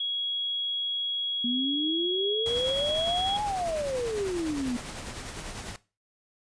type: tone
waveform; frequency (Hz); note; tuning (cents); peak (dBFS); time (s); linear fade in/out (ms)
sine; 3322; G#7; 0; -27; 0-3.37; 5
type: exponential two-way sweep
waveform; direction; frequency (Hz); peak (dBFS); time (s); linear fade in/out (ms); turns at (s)
sine; up then down; 235.9 to 850 to 235.9; -27; 1.44-4.77; 5; 3.43
type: noise with tremolo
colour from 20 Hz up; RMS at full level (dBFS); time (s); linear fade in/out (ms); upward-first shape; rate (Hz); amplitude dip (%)
pink; -37; 2.46-5.76; 0; sine; 10; 40
effects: noise-tail reverb RT60 0.3 s tail -18 dB re dry + resampled to 22050 Hz